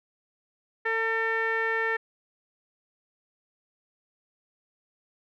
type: tone with low-pass filter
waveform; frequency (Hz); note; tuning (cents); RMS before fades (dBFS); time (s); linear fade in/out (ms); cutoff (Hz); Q
sawtooth; 450; A4; +39; -27; 0.85-1.97; 10; 1900; 8.2
effects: none